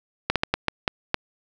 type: slowing click train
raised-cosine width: 0.3 ms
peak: -4 dBFS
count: 7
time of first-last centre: 0.3-1.144 s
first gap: 57 ms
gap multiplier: 1.36
effects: none